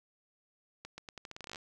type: accelerating click train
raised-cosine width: 0.2 ms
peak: -27 dBFS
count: 15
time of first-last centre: 0.85-1.558 s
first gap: 130 ms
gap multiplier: 0.83
effects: none

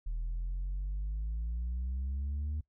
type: exponential sweep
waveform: sine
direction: up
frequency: 38.89 to 76.9 Hz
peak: -30 dBFS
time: 0.06-2.61 s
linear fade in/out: 10 ms
effects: noise-tail reverb RT60 0.1 s tail -21 dB re dry + tanh soft clip ceiling -31 dBFS

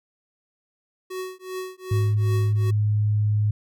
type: tone with tremolo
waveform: square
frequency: 372.1 Hz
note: F#4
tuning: 10 cents sharp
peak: -28 dBFS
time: 1.1-2.71 s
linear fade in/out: 10 ms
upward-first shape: triangle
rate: 2.6 Hz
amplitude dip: 100%
type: tone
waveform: sine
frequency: 105.3 Hz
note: G#2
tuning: 24 cents sharp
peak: -18 dBFS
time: 1.91-3.51 s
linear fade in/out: 5 ms
effects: none

